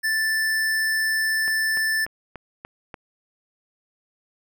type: tone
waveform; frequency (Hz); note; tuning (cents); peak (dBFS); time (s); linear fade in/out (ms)
square; 1762; A6; +2; -21; 0.03-2.06; 20
type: click train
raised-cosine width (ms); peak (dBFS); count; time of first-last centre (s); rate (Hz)
0.5; -21; 6; 1.48-2.942; 3.42
effects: none